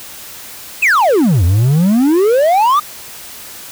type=exponential two-way sweep; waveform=triangle; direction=down then up; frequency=2726 to 82.41 to 1239 Hz; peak=-6 dBFS; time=0.82-2.8 s; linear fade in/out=10 ms; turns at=1.44 s; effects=white hiss -32 dBFS RMS until 3.71 s